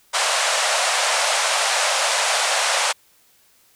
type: band-pass noise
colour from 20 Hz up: pink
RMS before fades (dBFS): -20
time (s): 0.13-2.93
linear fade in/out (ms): 20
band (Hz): 560 to 9600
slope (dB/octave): 48
effects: white hiss -57 dBFS RMS until 3.75 s